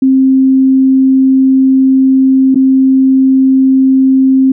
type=tone with dropouts; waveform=sine; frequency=264.6 Hz; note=C4; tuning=20 cents sharp; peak=-4 dBFS; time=0.02-4.52 s; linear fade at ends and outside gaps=5 ms; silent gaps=2.546-2.556 s; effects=none